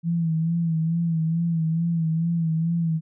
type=tone with vibrato; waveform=sine; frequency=164.81 Hz; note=E3; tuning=in tune; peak=-20 dBFS; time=0.03-3.01 s; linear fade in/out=50 ms; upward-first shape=sine; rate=2.3 Hz; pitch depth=53 cents each way; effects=none